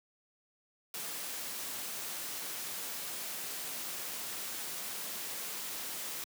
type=noise; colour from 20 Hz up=white; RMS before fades=-40 dBFS; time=0.94-6.24 s; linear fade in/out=2 ms; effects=high-pass 150 Hz 12 dB/octave